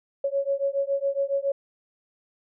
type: beating tone pair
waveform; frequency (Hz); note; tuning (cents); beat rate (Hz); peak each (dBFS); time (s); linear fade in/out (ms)
sine; 551 / 558.2; C#5 / C#5; -11 / +12; 7.2; -26; 0.24-1.52; 5
effects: none

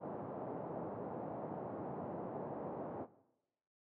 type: band-pass noise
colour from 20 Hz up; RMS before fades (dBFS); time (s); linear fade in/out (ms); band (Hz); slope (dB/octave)
white; -44; 0-3.07; 50; 120 to 780; 24
effects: noise-tail reverb RT60 0.9 s tail -17 dB re dry

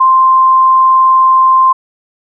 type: tone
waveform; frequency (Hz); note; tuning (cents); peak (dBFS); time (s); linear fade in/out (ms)
sine; 1046.5; C6; 0; -4; 0-1.73; 10
effects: none

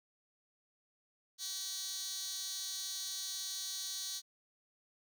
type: tone with high-pass filter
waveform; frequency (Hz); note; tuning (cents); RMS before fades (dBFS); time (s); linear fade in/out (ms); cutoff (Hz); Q
15% pulse; 382.1; G4; -44; -41; 1.38-4.22; 50; 4800; 3.6
effects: none

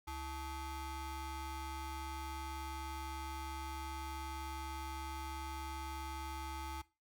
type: ring-modulated tone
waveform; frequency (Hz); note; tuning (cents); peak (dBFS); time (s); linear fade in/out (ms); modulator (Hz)
35% pulse; 399.7; G4; +34; -37; 0.07-6.82; 10; 470
effects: noise-tail reverb RT60 0.3 s tail -19 dB re dry

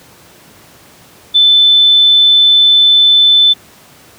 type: tone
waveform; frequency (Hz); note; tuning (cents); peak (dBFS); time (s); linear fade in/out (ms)
sine; 3520; A7; 0; -4; 1.34-3.54; 20
effects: pink hiss -41 dBFS RMS until 4.18 s + high-pass 100 Hz 12 dB/octave

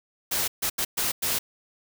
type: noise bursts at uneven times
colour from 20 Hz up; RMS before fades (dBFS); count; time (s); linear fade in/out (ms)
white; -26; 5; 0.31-0.48 / 0.62-0.7 / 0.78-0.85 / 0.97-1.12 / 1.22-1.39; 10
effects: none

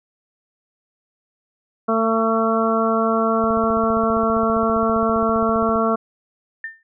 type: harmonic tone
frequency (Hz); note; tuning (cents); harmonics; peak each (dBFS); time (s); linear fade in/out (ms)
224.5; A3; +35; 1 / 2 / 3 / 4 / 5 / 6; -21 / -22 / -22 / -34 / -23 / -24; 1.88-5.96; 10
type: click train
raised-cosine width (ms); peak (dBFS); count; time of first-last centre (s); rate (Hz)
5; -22; 36; 3.44-5.758; 15.1
type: tone with exponential decay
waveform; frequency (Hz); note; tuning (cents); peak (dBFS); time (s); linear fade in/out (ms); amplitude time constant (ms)
sine; 1800; A6; +39; -23; 6.64-6.83; 2; 41
effects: none

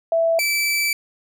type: tone pair in turn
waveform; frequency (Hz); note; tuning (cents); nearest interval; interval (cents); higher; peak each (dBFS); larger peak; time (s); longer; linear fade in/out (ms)
sine / sawtooth; 661 / 2318; E5 / D7; +5 / -23; octave + minor seventh; 2172; second; -15; neither; 0.12-0.39 / 0.39-0.93; second; 2
effects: none

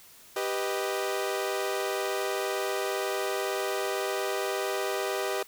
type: chord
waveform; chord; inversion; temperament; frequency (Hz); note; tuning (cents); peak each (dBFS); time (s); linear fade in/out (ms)
sawtooth; G augmented; none; equal; 392 / 493.9 / 622.3; G4 / B4 / D#5; 0 / 0 / 0; -27 / -30 / -30; 0.36-5.43; 5
effects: white hiss -53 dBFS RMS until 5.47 s

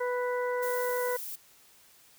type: harmonic tone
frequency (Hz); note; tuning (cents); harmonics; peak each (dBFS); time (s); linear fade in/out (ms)
493.9; B4; 0; 1 / 2 / 3 / 4; -29 / -35 / -39 / -41; 0-1.17; 10
type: noise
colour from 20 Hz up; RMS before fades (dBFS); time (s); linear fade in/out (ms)
violet; -39; 0.62-1.36; 10
effects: white hiss -59 dBFS RMS until 2.18 s

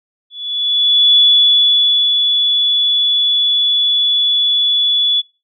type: tone with ADSR envelope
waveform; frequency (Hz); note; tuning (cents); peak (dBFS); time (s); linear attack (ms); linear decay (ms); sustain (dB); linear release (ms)
sine; 3427; A7; -46; -6; 0.3-5.22; 860; 960; -5; 26
effects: noise-tail reverb RT60 0.3 s tail -20 dB re dry

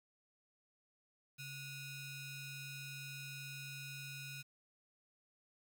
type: ring-modulated tone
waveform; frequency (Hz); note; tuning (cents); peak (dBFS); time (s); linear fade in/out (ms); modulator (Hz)
sawtooth; 1318.5; E6; 0; -39; 1.38-4.43; 20; 1180
effects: 11-bit

